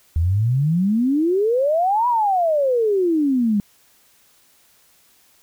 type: exponential two-way sweep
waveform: sine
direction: up then down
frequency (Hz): 77.5 to 994 to 198.3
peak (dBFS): -15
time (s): 0.16-3.6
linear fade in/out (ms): 0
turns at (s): 2.08
effects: white hiss -56 dBFS RMS until 5.42 s